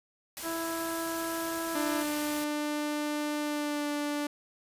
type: noise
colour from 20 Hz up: white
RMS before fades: -39 dBFS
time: 0.37-2.44 s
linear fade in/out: 0 ms
type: harmonic tone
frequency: 330.2 Hz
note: E4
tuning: 3 cents sharp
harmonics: 1 / 2 / 3 / 4 / 5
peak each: -35 / -38 / -40 / -41 / -42 dBFS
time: 0.42-2.05 s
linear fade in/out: 50 ms
type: tone with pitch glide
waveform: sawtooth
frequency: 297.6 to 293 Hz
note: D4 to D4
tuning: +23 to -4 cents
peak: -26 dBFS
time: 1.75-4.27 s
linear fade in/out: 5 ms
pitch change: -27 cents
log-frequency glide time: 3.4-3.88 s
effects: resampled to 32000 Hz